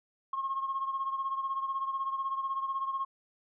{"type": "beating tone pair", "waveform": "sine", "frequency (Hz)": [1077, 1093], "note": ["C6", "C#6"], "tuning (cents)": [50, -25], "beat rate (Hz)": 16, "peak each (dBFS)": [-31, -37], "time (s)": [0.33, 3.05], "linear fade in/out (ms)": 5, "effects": ["tanh soft clip ceiling -24 dBFS"]}